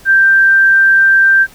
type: tone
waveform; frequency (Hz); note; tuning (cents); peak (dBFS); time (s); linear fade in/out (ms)
sine; 1574; G6; +7; -5; 0.05-1.47; 50
effects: pink hiss -41 dBFS RMS until 1.54 s